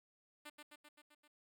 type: tone with echo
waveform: 5% pulse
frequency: 297.8 Hz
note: D4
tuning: 24 cents sharp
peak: -38 dBFS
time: 0.45-0.5 s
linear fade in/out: 10 ms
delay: 130 ms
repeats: 6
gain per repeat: -3 dB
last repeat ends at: 1.28 s
effects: none